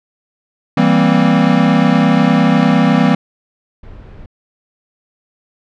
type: chord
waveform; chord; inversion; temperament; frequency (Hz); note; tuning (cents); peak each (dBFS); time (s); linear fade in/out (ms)
square; C dominant seventh; first; equal; 164.81 / 196 / 233.1 / 261.6; E3 / G3 / Bb3 / C4; 0 / 0 / 0 / 0; -15; 0.77-3.15; 5
type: noise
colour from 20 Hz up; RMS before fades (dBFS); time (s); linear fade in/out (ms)
brown; -34; 3.83-4.26; 5
effects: low-pass 3000 Hz 12 dB/octave